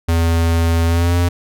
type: tone with pitch glide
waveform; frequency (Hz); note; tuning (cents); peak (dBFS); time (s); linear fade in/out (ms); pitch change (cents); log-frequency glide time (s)
square; 83.3 to 87.24; E2 to F2; +19 to -1; -13; 0.08-1.29; 10; +80; 0.86-1.16
effects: none